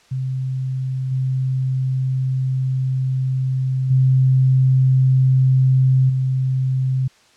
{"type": "tone with level steps", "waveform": "sine", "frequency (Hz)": 130.81, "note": "C3", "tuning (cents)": 0, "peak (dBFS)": [-20, -17, -11, -16], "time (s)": [0.11, 7.08], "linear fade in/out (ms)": 10, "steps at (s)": [1.11, 3.9, 6.09], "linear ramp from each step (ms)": 10, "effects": ["white hiss -53 dBFS RMS until 7.36 s", "low-pass 6000 Hz 12 dB/octave"]}